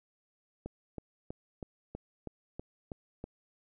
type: click train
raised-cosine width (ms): 2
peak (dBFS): -26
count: 9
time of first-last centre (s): 0.66-3.241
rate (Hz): 3.1
effects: none